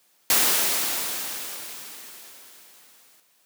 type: noise with exponential decay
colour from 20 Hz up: white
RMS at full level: -18 dBFS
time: 0.3-3.2 s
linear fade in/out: 1 ms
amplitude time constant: 630 ms
effects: white hiss -63 dBFS RMS until 3.45 s + high-pass 200 Hz 12 dB/octave